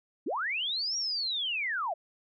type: linear two-way sweep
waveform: sine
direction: up then down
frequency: 211.1 to 5700 to 597 Hz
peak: -29 dBFS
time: 0.26-1.94 s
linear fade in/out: 10 ms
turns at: 0.97 s
effects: none